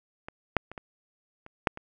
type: clicks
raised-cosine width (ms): 0.5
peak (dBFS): -23 / -6 / -26 / -23 / -30 / -6 / -25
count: 7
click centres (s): 0.285 / 0.567 / 0.716 / 0.778 / 1.464 / 1.672 / 1.774
effects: none